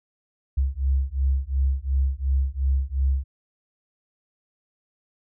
sine beating tone pair, 66 / 68.8 Hz, C2 / C#2, +16 / -12 cents, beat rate 2.8 Hz, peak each -23 dBFS, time 0.57-3.24 s, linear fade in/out 10 ms, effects none

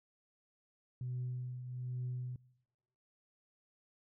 sine tone with tremolo, 125.2 Hz, B2, 24 cents sharp, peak -34 dBFS, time 1.01-2.36 s, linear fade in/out 2 ms, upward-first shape triangle, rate 1.2 Hz, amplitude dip 60%, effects noise-tail reverb RT60 1.0 s tail -25 dB re dry + tanh soft clip ceiling -33 dBFS

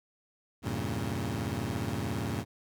20% pulse chord, E diminished seventh, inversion none, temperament equal with one note detuned, 82.41 / 99.02 / 116.54 / 138.59 Hz, E2 / G2 / Bb2 / Db3, 0 / +18 / 0 / 0 cents, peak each -34 / -31 / -31 / -33 dBFS, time 0.62-2.45 s, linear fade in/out 50 ms, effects none

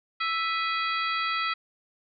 harmonic tone with a mistuned harmonic, 659.3 Hz, E5, in tune, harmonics 2 / 3 / 4 / 5 / 6 / 7, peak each -28 / -32 / -34 / -36 / -38 / -39 dBFS, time 0.2-1.54 s, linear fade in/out 10 ms, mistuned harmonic 4, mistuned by -98 cents, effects none

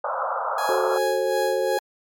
white band-pass noise, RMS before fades -26 dBFS, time 0.04-0.98 s, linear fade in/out 5 ms, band 500 to 1400 Hz, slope 96 dB/octave
30% pulse tone with tremolo, 830.6 Hz, G#5, in tune, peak -22 dBFS, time 0.58-1.79 s, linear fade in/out 2 ms, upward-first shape sine, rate 2.7 Hz, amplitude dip 60%
sine chord, F# diminished, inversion none, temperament just, 370 / 444 / 532.8 Hz, F#4 / A4 / C5, 0 / +16 / +31 cents, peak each -26 / -26 / -23 dBFS, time 0.69-1.78 s, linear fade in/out 2 ms
effects MP3 96 kbps

